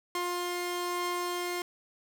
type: tone pair together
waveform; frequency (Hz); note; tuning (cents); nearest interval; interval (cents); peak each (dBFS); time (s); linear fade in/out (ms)
sawtooth; 353.7 / 1060; F4 / C6; +22 / +22; octave + perfect fifth; 1900; -29 / -31; 0.15-1.62; 2
effects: none